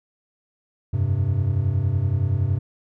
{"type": "chord", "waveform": "triangle", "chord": "F suspended second", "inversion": "none", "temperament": "equal", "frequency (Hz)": [87.31, 98, 130.81], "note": ["F2", "G2", "C3"], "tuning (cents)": [0, 0, 0], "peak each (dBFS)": [-25, -19, -22], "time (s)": [0.93, 2.59], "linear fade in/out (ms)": 10, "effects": []}